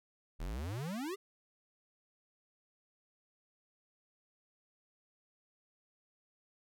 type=exponential sweep; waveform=square; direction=up; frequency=36.71 to 417.2 Hz; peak=-38 dBFS; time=0.39-1.16 s; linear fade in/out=20 ms; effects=none